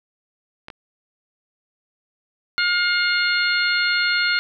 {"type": "clicks", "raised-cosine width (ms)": 0.3, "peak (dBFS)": -19, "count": 2, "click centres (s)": [0.684, 0.702]}
{"type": "harmonic tone", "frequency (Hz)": 712, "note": "F5", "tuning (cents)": 33, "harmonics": [2, 3, 4, 5, 6], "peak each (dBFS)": [-20, -23, -28, -31, -24], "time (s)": [2.58, 4.39], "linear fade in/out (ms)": 0}
{"effects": []}